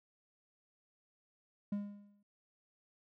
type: tone with exponential decay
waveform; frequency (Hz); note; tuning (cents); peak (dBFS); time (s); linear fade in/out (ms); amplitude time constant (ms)
triangle; 203.8; G#3; -32; -30; 1.72-2.23; 5; 110
effects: none